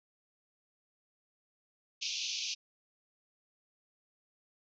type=band-pass noise; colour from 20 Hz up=white; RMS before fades=-37 dBFS; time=2.01-2.55 s; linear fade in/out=20 ms; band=2400 to 6300 Hz; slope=96 dB/octave; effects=none